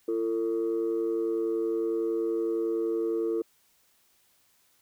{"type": "tone pair together", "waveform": "sine", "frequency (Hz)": [339.1, 449.9], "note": ["E4", "A4"], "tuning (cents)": [49, 39], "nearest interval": "perfect fourth", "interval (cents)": 490, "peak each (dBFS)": -27, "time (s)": [0.08, 3.42], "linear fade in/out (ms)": 5, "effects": ["tanh soft clip ceiling -21 dBFS", "white hiss -66 dBFS RMS until 4.81 s"]}